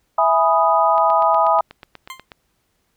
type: chord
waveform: sine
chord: E major seventh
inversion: none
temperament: equal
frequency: 659.3 / 830.6 / 987.8 / 1244.5 Hz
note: E5 / G#5 / B5 / D#6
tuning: 0 / 0 / 0 / 0 cents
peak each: -18 dBFS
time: 0.18-1.61 s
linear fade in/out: 5 ms
type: click train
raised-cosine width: 0.3 ms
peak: -20 dBFS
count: 12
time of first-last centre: 0.98-2.318 s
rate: 8.22 Hz
type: tone with exponential decay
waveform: 20% pulse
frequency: 1048 Hz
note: C6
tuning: 2 cents sharp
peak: -22 dBFS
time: 2.1-2.25 s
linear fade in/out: 1 ms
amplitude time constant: 31 ms
effects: pink hiss -67 dBFS RMS until 2.96 s